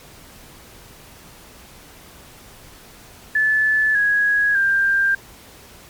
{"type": "tone with pitch steps", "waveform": "sine", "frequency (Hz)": [1736, 1661.4, 1590.1], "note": ["A6", "G#6", "G6"], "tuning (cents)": [-24, 0, 24], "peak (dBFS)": -14, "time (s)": [3.35, 5.15], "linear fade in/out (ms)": 5, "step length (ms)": 600, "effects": ["pink hiss -44 dBFS RMS until 5.89 s", "MP3 96 kbps"]}